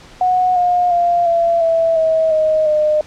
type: tone with pitch steps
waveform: sine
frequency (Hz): 733 / 713.8 / 695.1 / 676.8 / 659.1 / 641.8 / 625 / 608.6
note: F#5 / F5 / F5 / E5 / E5 / E5 / D#5 / D#5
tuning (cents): -16 / +38 / -8 / +45 / 0 / -46 / +8 / -38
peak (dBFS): -11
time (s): 0.21-3.01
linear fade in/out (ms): 2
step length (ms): 350
effects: pink hiss -41 dBFS RMS until 3.06 s + low-pass 6000 Hz 12 dB/octave